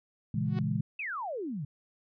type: chord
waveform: sine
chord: A# half-diminished seventh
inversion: none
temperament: equal with one note detuned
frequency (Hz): 117.01 / 138.59 / 164.81 / 207.7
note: A#2 / C#3 / E3 / G#3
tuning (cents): +7 / 0 / 0 / 0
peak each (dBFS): -33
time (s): 0.34-0.81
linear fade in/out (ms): 5
type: tone with exponential growth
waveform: sawtooth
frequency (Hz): 370.5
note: F#4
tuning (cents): +2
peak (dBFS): -32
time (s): 0.43-0.59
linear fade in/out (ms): 2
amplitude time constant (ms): 33
type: exponential sweep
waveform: sine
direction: down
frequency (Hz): 2718 to 130.81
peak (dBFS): -33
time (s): 0.99-1.65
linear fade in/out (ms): 5
effects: resampled to 11025 Hz